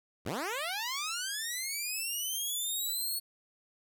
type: linear sweep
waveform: 10% pulse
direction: up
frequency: 65.41 to 4395 Hz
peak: -25 dBFS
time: 0.25-3.2 s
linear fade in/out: 20 ms
effects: none